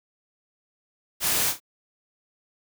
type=noise with echo; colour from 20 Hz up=white; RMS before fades=-24 dBFS; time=1.2-1.54 s; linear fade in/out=50 ms; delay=31 ms; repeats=2; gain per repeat=-9 dB; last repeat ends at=1.602 s; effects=none